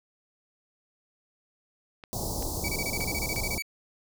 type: clicks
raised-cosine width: 0.3 ms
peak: -27 dBFS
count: 4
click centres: 2.038 / 2.425 / 3.01 / 3.361 s
type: band-stop noise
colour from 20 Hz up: pink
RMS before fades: -32 dBFS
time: 2.13-3.58 s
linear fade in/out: 0 ms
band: 970 to 4500 Hz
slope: 48 dB/octave
type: tone bursts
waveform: sawtooth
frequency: 2279 Hz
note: C#7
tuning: 47 cents sharp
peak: -27 dBFS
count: 14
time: 2.64-3.623 s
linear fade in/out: 5 ms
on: 47 ms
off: 25 ms
effects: none